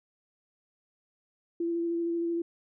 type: tone with vibrato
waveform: sine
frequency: 338.2 Hz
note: E4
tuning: 44 cents sharp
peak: -27 dBFS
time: 1.6-2.42 s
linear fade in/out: 5 ms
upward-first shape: square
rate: 13 Hz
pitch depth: 11 cents each way
effects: none